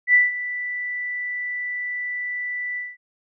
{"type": "tone with ADSR envelope", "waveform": "sine", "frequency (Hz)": 1975.5, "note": "B6", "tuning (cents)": 0, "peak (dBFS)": -10, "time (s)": [0.07, 2.97], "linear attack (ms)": 70, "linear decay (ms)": 170, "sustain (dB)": -15, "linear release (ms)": 200, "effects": []}